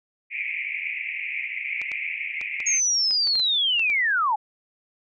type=band-pass noise; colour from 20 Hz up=pink; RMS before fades=-30 dBFS; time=0.3-2.81 s; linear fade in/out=50 ms; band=2100 to 2500 Hz; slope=96 dB/octave
type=clicks; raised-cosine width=0.2 ms; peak=-21 dBFS; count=10; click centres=1.816 / 1.917 / 2.413 / 2.603 / 3.109 / 3.273 / 3.355 / 3.397 / 3.795 / 3.9 s
type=linear sweep; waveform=sine; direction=down; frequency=6610 to 800 Hz; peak=-19 dBFS; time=2.66-4.36 s; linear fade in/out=10 ms
effects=none